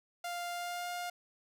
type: tone with pitch glide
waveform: sawtooth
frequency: 699 to 707.1 Hz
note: F5 to F5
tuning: +1 to +21 cents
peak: -33 dBFS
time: 0.24-1.1 s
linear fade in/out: 5 ms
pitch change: +20 cents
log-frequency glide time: 0.5-0.89 s
effects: none